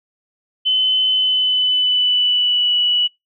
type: tone with pitch glide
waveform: sine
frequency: 3038 to 2946 Hz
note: F#7 to F#7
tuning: +45 to -8 cents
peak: -13 dBFS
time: 0.65-3.08 s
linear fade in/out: 20 ms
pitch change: -53 cents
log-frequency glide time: 1.1-2.74 s
effects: noise-tail reverb RT60 0.2 s tail -26 dB re dry